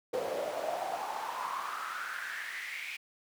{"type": "noise with high-pass filter sweep", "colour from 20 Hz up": "brown", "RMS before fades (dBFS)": -37, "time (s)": [0.13, 2.97], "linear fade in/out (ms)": 10, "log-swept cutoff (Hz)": [480, 2400], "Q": 6.7, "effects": []}